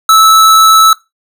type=tone; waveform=square; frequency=1308 Hz; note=E6; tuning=14 cents flat; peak=-3 dBFS; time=0.09-0.93 s; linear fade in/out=2 ms; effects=noise-tail reverb RT60 0.2 s tail -19 dB re dry